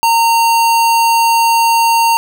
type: tone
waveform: square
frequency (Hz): 920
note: A#5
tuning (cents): -23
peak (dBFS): -9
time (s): 0.03-2.17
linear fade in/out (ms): 0
effects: none